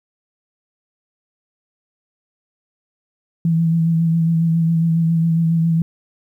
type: tone with vibrato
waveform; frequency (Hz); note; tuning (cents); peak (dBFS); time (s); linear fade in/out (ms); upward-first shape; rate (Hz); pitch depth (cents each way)
sine; 164.81; E3; 0; -13; 3.45-5.82; 2; sine; 7.3; 26
effects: 9-bit